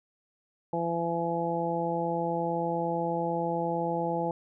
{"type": "harmonic tone", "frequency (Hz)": 168.8, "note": "E3", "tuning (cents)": 41, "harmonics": [1, 2, 3, 4, 5], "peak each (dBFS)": [-34, -34, -32, -35, -32], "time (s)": [0.73, 4.31], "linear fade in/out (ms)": 2, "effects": []}